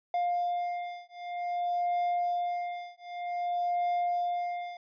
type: beating tone pair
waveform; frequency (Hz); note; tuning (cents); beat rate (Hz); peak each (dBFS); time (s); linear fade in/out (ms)
triangle; 704 / 704.53; F5 / F5; +14 / +15; 0.53; -30; 0.14-4.77; 2
effects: resampled to 11025 Hz